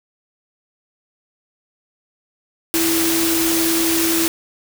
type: tone in noise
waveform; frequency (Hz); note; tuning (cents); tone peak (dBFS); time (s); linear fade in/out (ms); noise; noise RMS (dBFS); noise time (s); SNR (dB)
sine; 330.3; E4; +4; -18; 2.74-4.28; 0; white; -20; 2.74-4.28; -1
effects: none